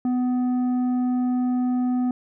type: tone with tanh clipping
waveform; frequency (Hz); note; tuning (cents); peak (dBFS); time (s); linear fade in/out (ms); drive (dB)
sine; 249.8; B3; +20; -21; 0.05-2.11; 2; 7
effects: none